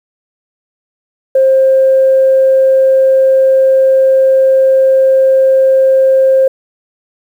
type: tone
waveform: sine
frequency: 530 Hz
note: C5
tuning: 22 cents sharp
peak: -4 dBFS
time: 1.35-6.48 s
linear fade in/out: 5 ms
effects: tanh soft clip ceiling 0 dBFS + 7-bit